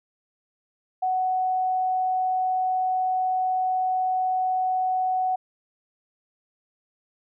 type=tone; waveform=sine; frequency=744 Hz; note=F#5; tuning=9 cents sharp; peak=-21 dBFS; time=1.02-5.36 s; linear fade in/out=10 ms; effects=none